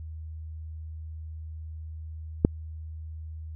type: click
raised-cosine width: 3 ms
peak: -4 dBFS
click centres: 2.449 s
effects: added 79 Hz sine -36 dBFS peak until 3.55 s